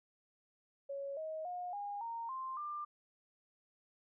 sine tone with pitch steps, 556 / 631.3 / 716.9 / 814 / 924.3 / 1049.6 / 1191.8 Hz, C#5 / D#5 / F5 / G#5 / A#5 / C6 / D6, +5 / +25 / +45 / -35 / -15 / +5 / +25 cents, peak -39 dBFS, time 0.89-2.85 s, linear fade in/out 10 ms, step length 280 ms, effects none

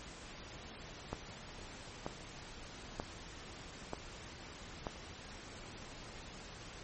click train, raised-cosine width 1 ms, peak -23 dBFS, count 5, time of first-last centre 1.13-4.868 s, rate 1.07 Hz, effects pink hiss -50 dBFS RMS until 6.83 s + MP3 32 kbps

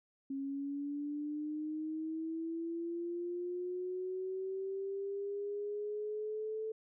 sine linear sweep, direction up, 271.4 to 440 Hz, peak -36 dBFS, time 0.3-6.72 s, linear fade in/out 5 ms, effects none

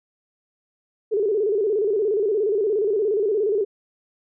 sine tone with vibrato, 415.3 Hz, G#4, in tune, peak -18 dBFS, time 1.11-3.65 s, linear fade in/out 20 ms, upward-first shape square, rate 17 Hz, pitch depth 97 cents each way, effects none

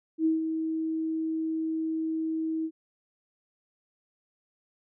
sine tone with ADSR envelope, 320.2 Hz, D#4, 50 cents sharp, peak -20 dBFS, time 0.18-2.71 s, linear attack 74 ms, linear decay 150 ms, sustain -7 dB, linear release 61 ms, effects none

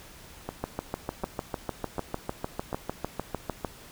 two click trains, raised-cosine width 1 ms, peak -18 / -15 dBFS, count 4 / 21, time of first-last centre 0.49-2.729 / 0.64-3.648 s, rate 1.34 / 6.65 Hz, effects pink hiss -49 dBFS RMS until 3.91 s

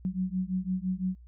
sine beating tone pair, 182.6 / 188.5 Hz, F#3 / F#3, -23 / +32 cents, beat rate 5.9 Hz, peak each -31 dBFS, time 0.05-1.15 s, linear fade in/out 0 ms, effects added 60 Hz sine -48 dBFS peak until 1.27 s

